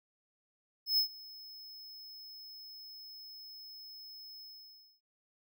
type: tone with ADSR envelope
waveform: square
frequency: 5190 Hz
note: E8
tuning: 28 cents flat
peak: -25 dBFS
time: 0.86-5.01 s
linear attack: 120 ms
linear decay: 97 ms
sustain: -23 dB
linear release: 600 ms
effects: none